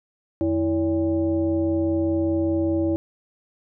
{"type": "tone with frequency modulation", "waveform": "sine", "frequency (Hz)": 327.5, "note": "E4", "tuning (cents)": -11, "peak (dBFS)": -19, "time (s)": [0.41, 2.96], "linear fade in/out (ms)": 0, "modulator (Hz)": 240, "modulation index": 0.77, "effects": []}